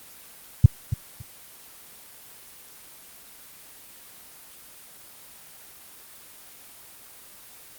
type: tone with echo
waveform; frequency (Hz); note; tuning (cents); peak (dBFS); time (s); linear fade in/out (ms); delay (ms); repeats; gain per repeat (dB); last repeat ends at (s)
sine; 110; A2; 0; -4; 0.64-0.66; 5; 280; 2; -14; 1.22
effects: white hiss -47 dBFS RMS until 7.78 s + Opus 24 kbps